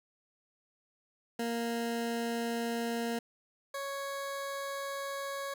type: tone pair in turn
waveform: 20% pulse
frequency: 233.1 / 554.4 Hz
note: A#3 / C#5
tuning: 0 / 0 cents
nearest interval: octave + minor third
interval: 1500 cents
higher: second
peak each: -27 / -31 dBFS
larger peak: first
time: 1.39-3.19 / 3.74-5.54 s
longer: neither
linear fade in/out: 5 ms
effects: none